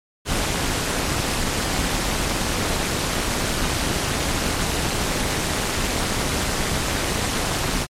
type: noise with amplitude modulation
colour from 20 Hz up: pink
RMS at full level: -19 dBFS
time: 0.25-7.87 s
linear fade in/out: 50 ms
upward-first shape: sine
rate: 218 Hz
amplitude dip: 75%
effects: low-pass 10000 Hz 12 dB/octave + MP3 64 kbps